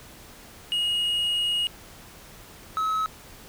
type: tone pair in turn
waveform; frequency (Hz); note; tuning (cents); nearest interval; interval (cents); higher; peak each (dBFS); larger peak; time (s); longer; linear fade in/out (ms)
triangle; 2878 / 1286.8; F#7 / E6; -49 / -42; octave + major second; 1393; first; -21; neither; 0.72-1.67 / 2.77-3.06; first; 0
effects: pink hiss -47 dBFS RMS until 3.48 s